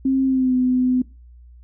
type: tone with pitch glide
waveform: sine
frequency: 266.1 to 253.2 Hz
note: C4 to B3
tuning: +29 to +43 cents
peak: -15 dBFS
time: 0.05-1.02 s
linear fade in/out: 5 ms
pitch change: -86 cents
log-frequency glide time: 0.25-0.55 s
effects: noise-tail reverb RT60 0.3 s tail -22 dB re dry + added 60 Hz sine -42 dBFS peak until 1.63 s